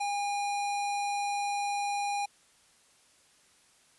square tone, 812 Hz, G#5, 39 cents flat, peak -30 dBFS, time 0-2.26 s, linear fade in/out 10 ms, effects white hiss -63 dBFS RMS until 3.98 s + resampled to 24000 Hz

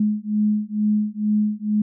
sine beating tone pair, 210 / 212.2 Hz, G#3 / G#3, +19 / +38 cents, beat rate 2.2 Hz, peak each -21 dBFS, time 0-1.82 s, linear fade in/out 5 ms, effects none

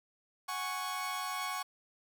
sawtooth chord, F# suspended second, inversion none, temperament equal, 740 / 830.6 / 1108.7 Hz, F#5 / G#5 / C#6, 0 / 0 / 0 cents, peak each -38 / -39 / -33 dBFS, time 0.48-1.63 s, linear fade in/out 10 ms, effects none

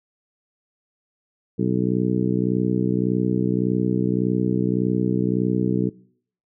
harmonic tone, 61.74 Hz, B1, in tune, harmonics 2 / 3 / 4 / 5 / 6 / 7, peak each -26 / -22 / -26 / -26 / -28 / -29 dBFS, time 1.58-5.9 s, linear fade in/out 20 ms, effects noise-tail reverb RT60 0.6 s tail -22 dB re dry

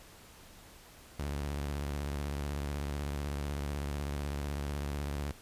sawtooth tone with vibrato, 71.7 Hz, D2, 41 cents flat, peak -30 dBFS, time 1.19-5.32 s, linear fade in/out 5 ms, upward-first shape triangle, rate 16 Hz, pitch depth 120 cents each way, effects pink hiss -55 dBFS RMS until 5.41 s + resampled to 32000 Hz

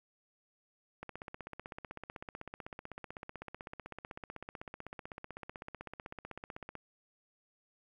click train, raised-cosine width 0.5 ms, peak -28 dBFS, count 92, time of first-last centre 1.03-6.753 s, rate 15.9 Hz, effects 11-bit

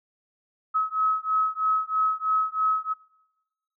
sine beating tone pair, 1281 / 1284.1 Hz, E6 / E6, -50 / -46 cents, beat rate 3.1 Hz, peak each -25 dBFS, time 0.74-2.94 s, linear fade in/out 20 ms, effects noise-tail reverb RT60 1.0 s tail -23 dB re dry

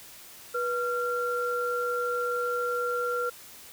sine tone pair together, 487.2 / 1378 Hz, B4 / F6, -24 / -24 cents, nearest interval octave + tritone, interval 1800 cents, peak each -29 / -29 dBFS, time 0.54-3.3 s, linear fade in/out 10 ms, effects white hiss -48 dBFS RMS until 3.72 s

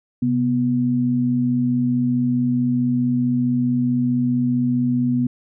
sine tone pair together, 130 / 245.4 Hz, C3 / B3, -11 / -11 cents, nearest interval major seventh, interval 1100 cents, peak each -23 / -17 dBFS, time 0.22-5.27 s, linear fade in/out 5 ms, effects none

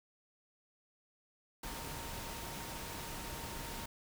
sine tone in noise, 922 Hz, A#5, 19 cents flat, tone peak -51 dBFS, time 1.63-3.86 s, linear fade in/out 5 ms, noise pink, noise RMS -44 dBFS, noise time 1.63-3.86 s, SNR -10 dB, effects none

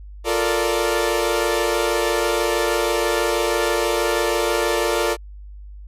sawtooth chord, Bb major seventh, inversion second, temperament equal with one note detuned, 350.2 / 440 / 466.2 / 587.3 Hz, F4 / A4 / Bb4 / D5, +5 / 0 / 0 / 0 cents, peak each -20 dBFS, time 0.24-5.17 s, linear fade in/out 50 ms, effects added 50 Hz sine -35 dBFS peak until 5.87 s + resampled to 32000 Hz

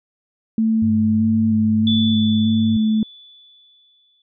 sine tone with vibrato, 220 Hz, A3, in tune, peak -14 dBFS, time 0.58-3.03 s, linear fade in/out 2 ms, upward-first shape square, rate 1.6 Hz, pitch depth 18 cents each way
sine tone with pitch glide, 99.3 to 101.04 Hz, G2 to G#2, +23 to -47 cents, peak -22 dBFS, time 0.82-2.77 s, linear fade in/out 5 ms, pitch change +30 cents, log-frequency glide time 1.19-1.36 s
sine tone with exponential decay, 3466 Hz, A7, 27 cents flat, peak -19 dBFS, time 1.87-4.22 s, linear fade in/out 2 ms, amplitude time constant 510 ms
effects none

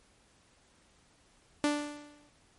sawtooth tone with exponential decay, 293.8 Hz, D4, 1 cent sharp, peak -20 dBFS, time 1.64-2.29 s, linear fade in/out 0 ms, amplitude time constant 140 ms, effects pink hiss -65 dBFS RMS until 2.58 s + MP3 48 kbps

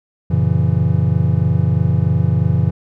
triangle chord, F# dominant seventh, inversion none, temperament just, 92.5 / 115.62 / 138.75 / 166.5 Hz, F#2 / A#2 / C#3 / E3, 0 / -14 / +2 / +18 cents, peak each -16 dBFS, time 0.3-2.71 s, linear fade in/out 10 ms, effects none

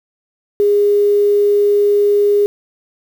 sine tone with quantisation, 410 Hz, G#4, 22 cents flat, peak -9 dBFS, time 0.6-2.46 s, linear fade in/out 0 ms, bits 6, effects none

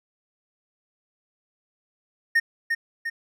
triangle tone with echo, 1841 Hz, A#6, 22 cents flat, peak -14 dBFS, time 2.35-2.4 s, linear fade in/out 10 ms, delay 350 ms, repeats 2, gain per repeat -5 dB, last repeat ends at 3.1 s, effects none

